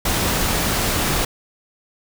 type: noise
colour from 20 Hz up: pink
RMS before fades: -20 dBFS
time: 0.05-1.25 s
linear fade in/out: 5 ms
effects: none